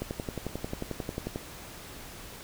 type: click train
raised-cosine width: 2 ms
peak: -19 dBFS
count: 16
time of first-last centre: 0.02-1.359 s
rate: 11.2 Hz
effects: pink hiss -45 dBFS RMS until 2.43 s